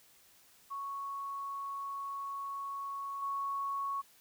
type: tone with level steps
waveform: sine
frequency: 1108.7 Hz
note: C#6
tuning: in tune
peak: -37 / -33 dBFS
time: 0.7-4.02 s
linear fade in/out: 20 ms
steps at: 3.22 s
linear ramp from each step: 5 ms
effects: white hiss -63 dBFS RMS until 4.2 s